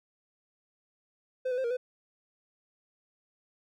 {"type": "tone with pitch steps", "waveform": "triangle", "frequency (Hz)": [513, 497.7, 525, 470.3, 502], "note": ["C5", "B4", "C5", "A#4", "B4"], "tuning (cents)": [-34, 13, 6, 15, 28], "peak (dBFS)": -26, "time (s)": [1.45, 1.77], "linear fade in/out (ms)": 10, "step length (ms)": 64, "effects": []}